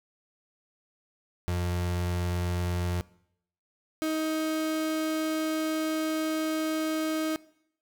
35% pulse tone pair in turn, 88.3 / 314.7 Hz, F2 / D#4, +20 / +20 cents, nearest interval octave + minor seventh, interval 2200 cents, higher second, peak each -25 dBFS, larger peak neither, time 1.48-3.01 / 4.02-7.36 s, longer second, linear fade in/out 0 ms, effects noise-tail reverb RT60 0.7 s tail -21 dB re dry

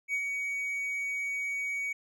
triangle tone with ADSR envelope, 2252 Hz, C#7, 27 cents sharp, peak -25 dBFS, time 0.08-1.93 s, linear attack 57 ms, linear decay 66 ms, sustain -4 dB, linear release 8 ms, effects none

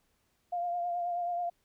sine tone with vibrato, 700 Hz, F5, 4 cents sharp, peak -30 dBFS, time 0.52-1.5 s, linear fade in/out 10 ms, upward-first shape triangle, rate 9.3 Hz, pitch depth 35 cents each way, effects pink hiss -74 dBFS RMS until 1.64 s

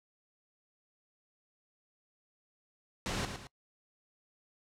pink noise with echo, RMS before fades -35 dBFS, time 3.06-3.25 s, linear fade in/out 0 ms, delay 110 ms, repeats 2, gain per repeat -7 dB, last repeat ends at 3.47 s, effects noise-tail reverb RT60 0.1 s tail -23 dB re dry + low-pass 7000 Hz 12 dB/octave

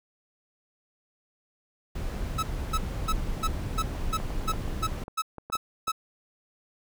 brown noise, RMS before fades -31 dBFS, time 1.95-5.04 s, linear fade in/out 5 ms
45% pulse tone bursts, 1296 Hz, E6, 30 cents flat, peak -25 dBFS, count 11, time 2.38-5.919 s, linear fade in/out 10 ms, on 49 ms, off 300 ms
clicks, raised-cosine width 1 ms, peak -25 dBFS, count 11, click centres 3.952 / 4.201 / 4.305 / 4.496 / 4.536 / 4.679 / 5.081 / 5.383 / 5.5 / 5.554 / 5.88 s
effects none

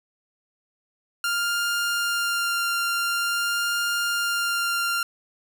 sawtooth tone with vibrato, 1396.9 Hz, F6, in tune, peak -19 dBFS, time 1.24-5.03 s, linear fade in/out 2 ms, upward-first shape sine, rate 0.47 Hz, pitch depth 9 cents each way, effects none

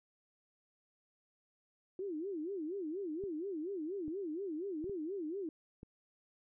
sine tone with vibrato, 349.2 Hz, F4, in tune, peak -37 dBFS, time 1.99-5.49 s, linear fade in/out 2 ms, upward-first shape sine, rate 4.2 Hz, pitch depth 260 cents each way
clicks, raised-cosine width 3 ms, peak -36 dBFS, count 5, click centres 3.238 / 4.08 / 4.842 / 4.896 / 5.831 s
effects none

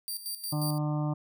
10% pulse tone with tremolo, 4699 Hz, D8, in tune, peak -26 dBFS, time 0.08-0.78 s, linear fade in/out 0 ms, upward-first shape square, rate 5.6 Hz, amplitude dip 70%
harmonic tone, 150 Hz, D3, 37 cents sharp, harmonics 1 / 2 / 4 / 5 / 6 / 7 / 8, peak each -28 / -34 / -40 / -42 / -44 / -45 / -46 dBFS, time 0.52-1.14 s, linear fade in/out 10 ms
effects none

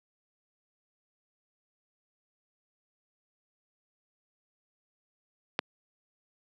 click, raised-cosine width 0.3 ms, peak -9 dBFS, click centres 5.591 s, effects high-pass 200 Hz 12 dB/octave

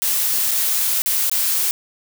blue noise with dropouts, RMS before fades -19 dBFS, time 0.02-1.71 s, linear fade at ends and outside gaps 0 ms, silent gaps 0.51-0.515 / 1.02-1.06 / 1.297-1.315 s, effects none

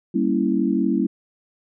sine chord, G diminished seventh, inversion none, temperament equal, 196 / 233.1 / 277.2 / 329.6 Hz, G3 / Bb3 / Db4 / Fb4, 0 / 0 / 0 / 0 cents, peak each -23 dBFS, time 0.14-1.07 s, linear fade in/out 10 ms, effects none

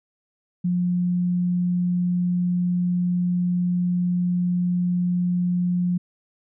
sine tone, 177.8 Hz, F3, 31 cents sharp, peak -19 dBFS, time 0.64-5.98 s, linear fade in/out 10 ms, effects none

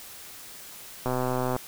click train, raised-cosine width 1 ms, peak -14 dBFS, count 65, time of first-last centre 1.06-1.564 s, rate 127 Hz, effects white hiss -44 dBFS RMS until 1.67 s

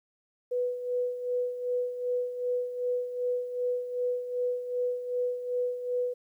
sine tone with tremolo, 493.9 Hz, B4, in tune, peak -25 dBFS, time 0.51-6.14 s, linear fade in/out 10 ms, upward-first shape sine, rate 2.6 Hz, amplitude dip 65%, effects 11-bit

